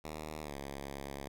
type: tone with pitch glide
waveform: 5% pulse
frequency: 77.2 to 69.58 Hz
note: D#2 to C#2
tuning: -13 to +7 cents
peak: -30 dBFS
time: 0.04-1.28 s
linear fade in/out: 5 ms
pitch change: -180 cents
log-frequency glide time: 0.41-0.55 s
effects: none